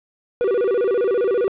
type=tone with vibrato; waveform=triangle; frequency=432.5 Hz; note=A4; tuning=30 cents flat; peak=-14 dBFS; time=0.41-1.48 s; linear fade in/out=0 ms; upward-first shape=square; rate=15 Hz; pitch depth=200 cents each way; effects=resampled to 8000 Hz + 8-bit